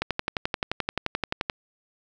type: click train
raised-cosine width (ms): 0.3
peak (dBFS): -9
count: 18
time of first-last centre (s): 0.02-1.498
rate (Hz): 11.5
effects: none